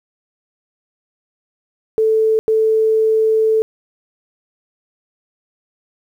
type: tone bursts at uneven times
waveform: sine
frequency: 440 Hz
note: A4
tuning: in tune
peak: -11 dBFS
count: 2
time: 1.98-2.39 / 2.48-3.62 s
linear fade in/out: 0 ms
effects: 8-bit